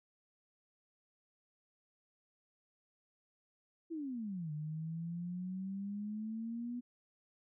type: exponential two-way sweep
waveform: sine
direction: down then up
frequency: 340 to 149.4 to 246 Hz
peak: -38 dBFS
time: 3.9-6.81 s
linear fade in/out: 20 ms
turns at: 4.52 s
effects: none